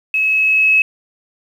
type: tone with level ramp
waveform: sine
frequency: 2576 Hz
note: E7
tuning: 41 cents flat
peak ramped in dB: -13 to -8 dBFS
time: 0.14-0.82 s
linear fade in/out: 2 ms
effects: 7-bit